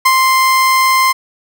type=tone with ADSR envelope; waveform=30% pulse; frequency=1046.5 Hz; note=C6; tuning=in tune; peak=-3 dBFS; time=0.05-1.13 s; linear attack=10 ms; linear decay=46 ms; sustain=-3 dB; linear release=17 ms; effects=none